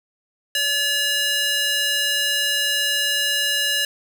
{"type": "tone with high-pass filter", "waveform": "square", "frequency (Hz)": 571, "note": "D5", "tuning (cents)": -49, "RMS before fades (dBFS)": -21, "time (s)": [0.55, 3.85], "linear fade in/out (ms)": 2, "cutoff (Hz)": 2300, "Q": 1.6, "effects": []}